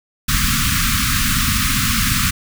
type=band-stop noise; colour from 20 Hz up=pink; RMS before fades=-17 dBFS; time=0.28-2.31 s; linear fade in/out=10 ms; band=270 to 1100 Hz; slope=96 dB/octave; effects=none